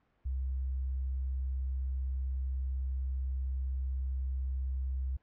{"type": "tone with vibrato", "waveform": "sine", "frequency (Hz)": 65.41, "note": "C2", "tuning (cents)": 0, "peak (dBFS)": -31, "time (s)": [0.25, 5.17], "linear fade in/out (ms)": 10, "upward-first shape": "square", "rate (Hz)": 20, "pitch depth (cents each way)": 8, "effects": ["pink hiss -73 dBFS RMS until 5.22 s", "low-pass 2000 Hz 12 dB/octave"]}